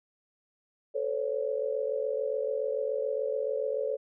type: tone cluster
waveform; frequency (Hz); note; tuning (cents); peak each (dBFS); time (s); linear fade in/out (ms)
sine; 439.7 / 516 / 563; A4 / C5 / C#5; -1 / -24 / +27; -32 / -33 / -32; 0.94-3.97; 20
effects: none